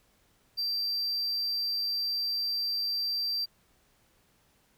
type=tone; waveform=triangle; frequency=4699 Hz; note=D8; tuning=in tune; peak=-27 dBFS; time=0.57-3.46 s; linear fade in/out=20 ms; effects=pink hiss -67 dBFS RMS until 4.77 s

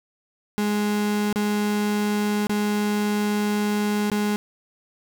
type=tone with dropouts; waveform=35% pulse; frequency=208.1 Hz; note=G#3; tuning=4 cents sharp; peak=-19 dBFS; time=0.58-4.36 s; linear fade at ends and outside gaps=0 ms; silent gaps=1.327-1.359 / 2.469-2.495 / 4.1-4.117 s; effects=none

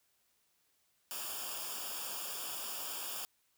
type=noise with comb filter; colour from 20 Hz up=white; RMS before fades=-41 dBFS; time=1.11-3.25 s; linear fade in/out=0 ms; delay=0.49 ms; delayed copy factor=-0.8; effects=white hiss -75 dBFS RMS until 3.57 s

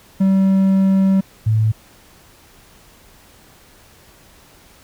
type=tone pair in turn; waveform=triangle / sine; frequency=192.4 / 109.55 Hz; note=G3 / A2; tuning=-32 / -7 cents; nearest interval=minor seventh; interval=975 cents; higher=first; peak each=-9 / -12 dBFS; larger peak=first; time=0.2-1.21 / 1.46-1.72 s; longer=first; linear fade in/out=10 ms; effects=pink hiss -48 dBFS RMS until 4.83 s

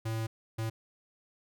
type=tone bursts at uneven times; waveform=square; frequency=112 Hz; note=A2; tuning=31 cents sharp; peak=-32 dBFS; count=2; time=0.05-0.27 / 0.58-0.7 s; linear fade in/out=10 ms; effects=none

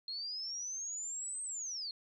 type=linear two-way sweep; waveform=sine; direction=up then down; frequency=4192 to 8340 to 4192 Hz; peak=-38 dBFS; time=0.08-1.91 s; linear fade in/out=2 ms; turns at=1.43 s; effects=13-bit

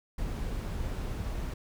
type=noise; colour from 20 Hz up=brown; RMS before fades=-34 dBFS; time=0.18-1.54 s; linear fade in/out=5 ms; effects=none

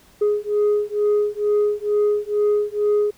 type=beating tone pair; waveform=sine; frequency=415.3 / 417.5 Hz; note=G#4 / G#4; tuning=0 / +9 cents; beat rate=2.2 Hz; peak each=-18 dBFS; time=0.21-3.11 s; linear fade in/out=10 ms; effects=tanh soft clip ceiling -13 dBFS + pink hiss -53 dBFS RMS until 3.17 s

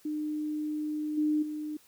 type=tone with level steps; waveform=sine; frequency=303.2 Hz; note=D#4; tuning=45 cents flat; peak=-30 / -24 / -33 dBFS; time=0.05-1.77 s; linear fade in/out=5 ms; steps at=1.17 / 1.42 s; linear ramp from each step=10 ms; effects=white hiss -61 dBFS RMS until 1.87 s

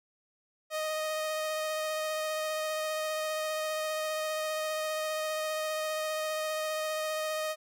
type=tone with vibrato; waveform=sawtooth; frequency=622.3 Hz; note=D#5; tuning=in tune; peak=-27 dBFS; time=0.7-7.56 s; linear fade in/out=50 ms; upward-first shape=sine; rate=15 Hz; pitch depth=11 cents each way; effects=none

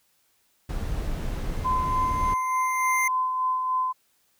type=noise; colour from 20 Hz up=brown; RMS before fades=-29 dBFS; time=0.69-2.34 s; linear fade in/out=5 ms
type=tone with exponential growth; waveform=square; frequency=2093 Hz; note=C7; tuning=in tune; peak=-22 dBFS; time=1.33-3.08 s; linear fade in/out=5 ms; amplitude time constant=380 ms
type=tone with tremolo; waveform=sine; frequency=1024 Hz; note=C6; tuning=38 cents flat; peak=-21 dBFS; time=1.64-3.93 s; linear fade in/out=20 ms; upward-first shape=sine; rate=3.4 Hz; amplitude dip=35%
effects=white hiss -67 dBFS RMS until 4.39 s

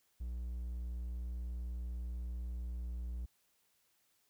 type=tone; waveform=triangle; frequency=60.1 Hz; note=B1; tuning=46 cents flat; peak=-36 dBFS; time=0.2-3.26 s; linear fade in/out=10 ms; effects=white hiss -75 dBFS RMS until 4.29 s

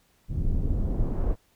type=noise with low-pass filter sweep; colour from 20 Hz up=brown; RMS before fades=-25 dBFS; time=0.28-1.36 s; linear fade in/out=50 ms; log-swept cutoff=210 to 890 Hz; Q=0.76; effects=pink hiss -65 dBFS RMS until 1.55 s

